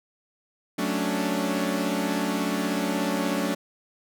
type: chord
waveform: sawtooth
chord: D major seventh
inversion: first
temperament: equal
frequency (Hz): 185 / 220 / 277.2 / 293.7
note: F#3 / A3 / C#4 / D4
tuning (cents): 0 / 0 / 0 / 0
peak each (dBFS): -26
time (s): 0.78-3.55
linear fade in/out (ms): 10
effects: none